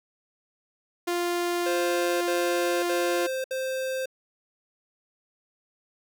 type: tone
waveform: sawtooth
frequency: 349.2 Hz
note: F4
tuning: in tune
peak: -21 dBFS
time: 1.07-3.27 s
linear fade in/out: 10 ms
type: tone bursts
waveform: square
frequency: 523.3 Hz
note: C5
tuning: in tune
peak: -28 dBFS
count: 4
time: 1.66-4.058 s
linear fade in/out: 5 ms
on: 550 ms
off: 66 ms
effects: none